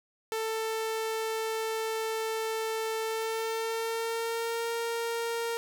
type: tone with pitch glide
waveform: sawtooth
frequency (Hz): 443.9 to 463.6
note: A4 to A#4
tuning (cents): +15 to -10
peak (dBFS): -26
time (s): 0.32-5.57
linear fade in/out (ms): 0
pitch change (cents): +75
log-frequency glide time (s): 3.03-4.72
effects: none